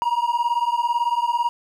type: beating tone pair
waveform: triangle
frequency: 942 / 960 Hz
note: A#5 / B5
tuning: +18 / -49 cents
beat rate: 18 Hz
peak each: -20 dBFS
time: 0.02-1.49 s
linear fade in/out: 0 ms
effects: none